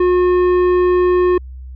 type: tone with tanh clipping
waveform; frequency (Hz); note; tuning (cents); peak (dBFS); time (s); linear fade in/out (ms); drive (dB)
sine; 360; F#4; -47; -12; 0-1.38; 5; 11
effects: added 64 Hz sine -29 dBFS peak until 1.75 s